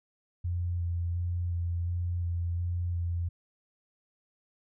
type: tone with vibrato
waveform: sine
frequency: 86.8 Hz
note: F2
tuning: 10 cents flat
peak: -28 dBFS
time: 0.44-3.29 s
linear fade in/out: 10 ms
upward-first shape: square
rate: 1.4 Hz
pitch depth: 15 cents each way
effects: none